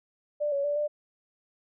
sine tone with pitch steps, 591 / 561 / 582 / 594 Hz, D5 / C#5 / D5 / D5, +11 / +21 / -16 / +20 cents, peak -25 dBFS, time 0.4-0.88 s, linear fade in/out 20 ms, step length 120 ms, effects none

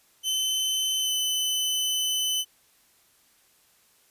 sawtooth tone with pitch glide, 3053 to 3027 Hz, G7 to F#7, -46 to +39 cents, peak -21 dBFS, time 0.23-2.45 s, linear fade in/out 50 ms, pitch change -15 cents, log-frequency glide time 1-1.12 s, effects white hiss -62 dBFS RMS until 4.1 s + resampled to 32000 Hz

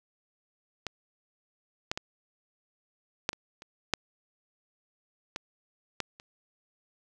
clicks, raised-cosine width 0.2 ms, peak -16 / -12 / -16 / -9 / -23 / -28 / -7 / -17 / -13 / -30 dBFS, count 10, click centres 0.867 / 1.915 / 1.975 / 3.291 / 3.331 / 3.621 / 3.937 / 5.361 / 6.003 / 6.199 s, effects none

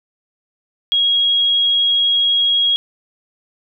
sine tone, 3296 Hz, G#7, 14 cents flat, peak -12 dBFS, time 0.92-2.76 s, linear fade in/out 0 ms, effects none

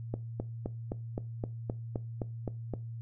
click train, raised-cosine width 2 ms, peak -20 dBFS, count 11, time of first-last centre 0.14-2.737 s, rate 3.85 Hz, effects noise-tail reverb RT60 0.3 s tail -19 dB re dry + added 115 Hz sine -38 dBFS peak until 3.01 s

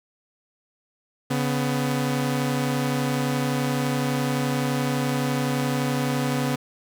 sawtooth tone pair together, 140.88 / 250 Hz, C#3 / B3, +28 / +21 cents, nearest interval minor seventh, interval 993 cents, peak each -21 dBFS, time 1.3-6.56 s, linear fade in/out 10 ms, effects none

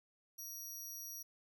20% pulse tone, 5760 Hz, F#8, 47 cents flat, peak -40 dBFS, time 0.38-1.23 s, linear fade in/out 10 ms, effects 13-bit

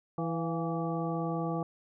harmonic tone with a mistuned harmonic, 164.81 Hz, E3, in tune, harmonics 1 / 2 / 3 / 4 / 5 / 7, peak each -33 / -36 / -38 / -39 / -40 / -41 dBFS, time 0.18-1.63 s, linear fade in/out 2 ms, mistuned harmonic 4, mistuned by +72 cents, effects none

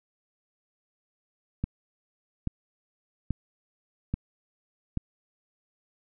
click train, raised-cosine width 5 ms, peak -15 dBFS, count 5, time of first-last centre 1.64-4.973 s, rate 1.2 Hz, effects none

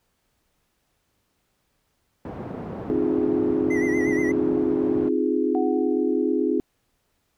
pink band-pass noise, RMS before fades -34 dBFS, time 2.25-5.09 s, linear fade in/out 2 ms, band 120 to 680 Hz, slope 12 dB/octave
sine chord, F minor seventh, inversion second, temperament equal, 261.6 / 311.1 / 349.2 / 415.3 Hz, C4 / Eb4 / F4 / Ab4, 0 / 0 / 0 / 0 cents, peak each -25 dBFS, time 2.9-6.6 s, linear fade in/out 0 ms
triangle tone with vibrato, 1995 Hz, B6, 17 cents sharp, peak -27 dBFS, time 3.7-4.32 s, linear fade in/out 10 ms, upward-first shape sine, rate 8.4 Hz, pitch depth 70 cents each way
sine tone with exponential decay, 740 Hz, F#5, in tune, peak -26 dBFS, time 5.55-6.61 s, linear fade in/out 0 ms, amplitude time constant 230 ms
effects pink hiss -71 dBFS RMS until 7.37 s

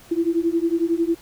sine beating tone pair, 329.6 / 340.6 Hz, E4 / F4, 0 / -43 cents, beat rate 11 Hz, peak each -21 dBFS, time 0.11-1.15 s, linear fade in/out 10 ms, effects pink hiss -48 dBFS RMS until 1.21 s

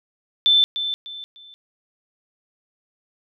sine tone with echo, 3534 Hz, A7, 7 cents sharp, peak -12 dBFS, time 0.46-0.64 s, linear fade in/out 0 ms, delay 300 ms, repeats 3, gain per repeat -10 dB, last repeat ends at 1.54 s, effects none

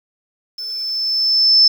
sine tone with level ramp, 5274 Hz, E8, in tune, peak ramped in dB -25 to -6 dBFS, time 0.58-1.68 s, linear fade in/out 5 ms, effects 7-bit

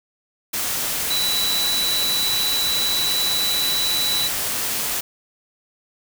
sine tone in noise, 3951 Hz, B7, in tune, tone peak -20 dBFS, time 1.1-4.28 s, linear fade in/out 10 ms, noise white, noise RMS -24 dBFS, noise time 0.53-5.01 s, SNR +1 dB, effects none

